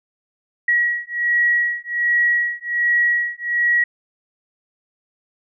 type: beating tone pair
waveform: sine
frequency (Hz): 1913 / 1914.3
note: A#6 / A#6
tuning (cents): +44 / +45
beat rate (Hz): 1.3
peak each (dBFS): -19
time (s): 0.68-3.84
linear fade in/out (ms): 5
effects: none